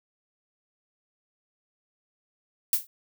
violet noise with exponential decay, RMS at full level -18 dBFS, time 2.73-2.87 s, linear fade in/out 1 ms, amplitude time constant 30 ms, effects none

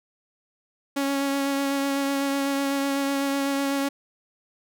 sawtooth tone with vibrato, 277.2 Hz, C#4, in tune, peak -19 dBFS, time 0.96-3.89 s, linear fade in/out 10 ms, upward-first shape sine, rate 8 Hz, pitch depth 15 cents each way, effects none

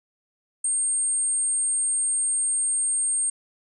sine tone, 8590 Hz, C9, 44 cents sharp, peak -21 dBFS, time 0.64-3.3 s, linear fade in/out 5 ms, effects none

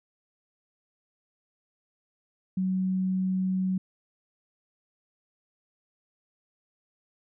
sine tone, 187.1 Hz, F#3, 20 cents sharp, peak -24 dBFS, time 2.57-3.78 s, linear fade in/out 5 ms, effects none

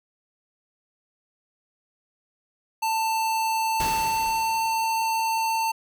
square tone with pitch glide, 890 to 897.2 Hz, A5 to A5, +20 to +34 cents, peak -23 dBFS, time 2.82-5.72 s, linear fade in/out 10 ms, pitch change +14 cents, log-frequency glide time 3.93-4.58 s
pink noise with exponential decay, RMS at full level -29 dBFS, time 3.8-5.23 s, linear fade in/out 2 ms, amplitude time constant 310 ms
effects none

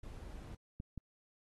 brown noise, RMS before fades -48 dBFS, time 0.03-0.55 s, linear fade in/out 5 ms
clicks, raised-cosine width 5 ms, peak -31 dBFS, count 2, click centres 0.801 / 0.977 s
effects AAC 32 kbps

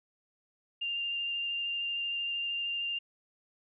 sine tone with vibrato, 2794 Hz, F7, in tune, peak -31 dBFS, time 0.81-2.99 s, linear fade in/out 10 ms, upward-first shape triangle, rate 13 Hz, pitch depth 13 cents each way, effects none

